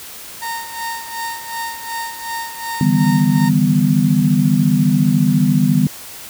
30% pulse tone with tremolo, 922 Hz, A#5, 19 cents flat, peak -19 dBFS, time 0.41-3.5 s, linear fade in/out 20 ms, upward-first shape sine, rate 2.7 Hz, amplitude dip 70%
sine chord, E minor seventh, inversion third, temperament equal with one note detuned, 146.83 / 161.33 / 196 / 246.9 Hz, D3 / E3 / G3 / B3, 0 / -37 / 0 / 0 cents, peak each -17 / -17 / -16 / -16 dBFS, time 2.81-5.87 s, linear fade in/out 2 ms
effects white hiss -34 dBFS RMS until 6.29 s

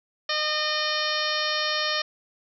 harmonic tone, 610 Hz, D#5, 34 cents flat, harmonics 1 / 2 / 3 / 4 / 5 / 6 / 7 / 8 / 9, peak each -32 / -31 / -30 / -35 / -32 / -33 / -32 / -35 / -33 dBFS, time 0.29-2.02 s, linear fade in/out 5 ms, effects none

